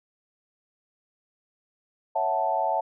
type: chord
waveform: sine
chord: F# minor seventh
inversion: second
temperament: equal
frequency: 554.4 / 659.3 / 740 / 880 Hz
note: C#5 / E5 / F#5 / A5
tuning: 0 / 0 / 0 / 0 cents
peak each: -32 / -28 / -28 / -26 dBFS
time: 2.15-2.81 s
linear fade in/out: 10 ms
effects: none